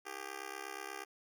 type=tone with amplitude modulation; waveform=10% pulse; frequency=397.8 Hz; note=G4; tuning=25 cents sharp; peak=-30 dBFS; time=0.05-1.05 s; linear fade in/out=20 ms; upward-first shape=sine; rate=68.3 Hz; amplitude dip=100%; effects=none